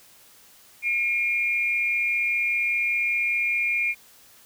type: tone pair together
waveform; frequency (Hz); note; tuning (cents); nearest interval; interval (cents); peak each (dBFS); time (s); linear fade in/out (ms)
sine; 2165 / 2400; C#7 / D7; -41 / +37; major second; 178; -28 / -22; 0.82-3.95; 50
effects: white hiss -53 dBFS RMS until 4.45 s